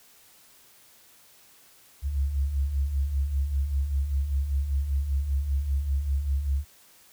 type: beating tone pair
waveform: sine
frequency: 65.41 / 70.51 Hz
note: C2 / C#2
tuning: 0 / +30 cents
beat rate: 5.1 Hz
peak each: -32 / -24 dBFS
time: 2.02-6.65 s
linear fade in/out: 50 ms
effects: white hiss -56 dBFS RMS until 7.12 s